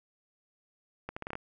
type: accelerating click train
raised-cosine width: 0.5 ms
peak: -22 dBFS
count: 7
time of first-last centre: 1.09-1.354 s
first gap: 75 ms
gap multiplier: 0.78
effects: none